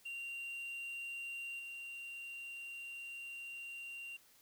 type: tone with level steps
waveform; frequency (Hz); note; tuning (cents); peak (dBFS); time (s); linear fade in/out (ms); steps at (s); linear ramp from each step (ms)
triangle; 2767; F7; -17; -40 / -43; 0.05-4.17; 10; 1.59; 5
effects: white hiss -66 dBFS RMS until 4.41 s